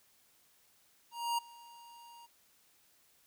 square tone with ADSR envelope, 941 Hz, A#5, 16 cents sharp, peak -30 dBFS, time 1.11-2.27 s, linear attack 270 ms, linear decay 11 ms, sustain -23 dB, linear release 23 ms, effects white hiss -68 dBFS RMS until 3.26 s

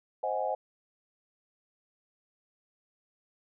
sine chord, Ab dominant seventh, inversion first, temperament equal with one note detuned, 523.3 / 626.2 / 740 / 830.6 Hz, C5 / Eb5 / Gb5 / Ab5, 0 / +11 / 0 / 0 cents, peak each -34 dBFS, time 0.23-0.55 s, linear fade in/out 5 ms, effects none

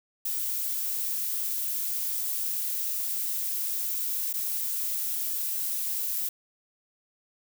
violet noise with dropouts, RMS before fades -30 dBFS, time 0.25-6.29 s, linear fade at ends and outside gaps 5 ms, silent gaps 4.329-4.337 s, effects none

